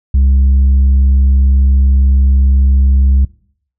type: tone with tanh clipping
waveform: sine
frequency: 67 Hz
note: C2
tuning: 42 cents sharp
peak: -7 dBFS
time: 0.14-3.25 s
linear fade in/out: 5 ms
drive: 3 dB
effects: noise-tail reverb RT60 0.6 s tail -21 dB re dry